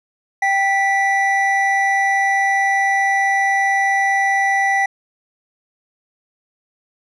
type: tone pair together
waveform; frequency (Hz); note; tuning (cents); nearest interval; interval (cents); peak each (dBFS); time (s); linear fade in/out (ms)
triangle; 784 / 1965.9; G5 / B6; 0 / -8; octave + major third; 1592; -15; 0.42-4.86; 5
effects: resampled to 22050 Hz